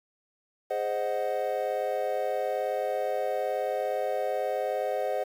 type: chord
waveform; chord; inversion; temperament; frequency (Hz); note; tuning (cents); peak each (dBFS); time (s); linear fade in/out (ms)
triangle; Ab dominant seventh; none; equal; 415.3 / 523.3 / 622.3 / 740; Ab4 / C5 / Eb5 / Gb5; 0 / 0 / 0 / 0; -33 / -29 / -30 / -31; 0.7-5.24; 10
effects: 9-bit